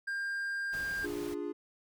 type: tone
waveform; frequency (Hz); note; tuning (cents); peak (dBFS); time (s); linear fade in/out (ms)
triangle; 1600; G6; +35; -31; 0.07-1.06; 10
type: noise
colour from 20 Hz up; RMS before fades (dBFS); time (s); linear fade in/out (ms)
pink; -47; 0.72-1.35; 20
type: chord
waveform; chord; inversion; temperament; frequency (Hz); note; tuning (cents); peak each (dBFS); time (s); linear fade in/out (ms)
triangle; D diminished; none; equal with one note detuned; 293.7 / 349.2 / 413.4; D4 / F4 / Ab4; 0 / 0 / -8; -37; 1.03-1.53; 20
effects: none